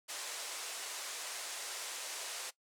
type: band-pass noise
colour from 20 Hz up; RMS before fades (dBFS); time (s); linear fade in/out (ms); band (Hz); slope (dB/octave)
white; -43; 0.08-2.51; 20; 420 to 9500; 24
effects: noise-tail reverb RT60 0.1 s tail -18 dB re dry